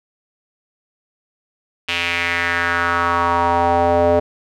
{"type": "tone with band-pass filter sweep", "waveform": "square", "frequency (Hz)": 86, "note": "F2", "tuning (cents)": -26, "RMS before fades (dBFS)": -17, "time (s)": [1.88, 4.2], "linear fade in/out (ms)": 10, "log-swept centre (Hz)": [2800, 560], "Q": 3.3, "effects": []}